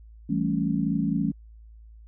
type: chord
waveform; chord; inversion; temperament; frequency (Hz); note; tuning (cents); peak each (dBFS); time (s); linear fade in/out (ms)
sine; A dominant seventh; second; equal; 164.81 / 196 / 220 / 277.2; E3 / G3 / A3 / C#4; 0 / 0 / 0 / 0; -28; 0.29-1.32; 10
effects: added 55 Hz sine -45 dBFS peak until 2.07 s